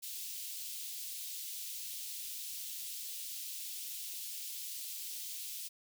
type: high-pass noise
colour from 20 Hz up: white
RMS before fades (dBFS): -43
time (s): 0.02-5.69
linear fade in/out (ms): 20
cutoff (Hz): 2900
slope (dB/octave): 24
effects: none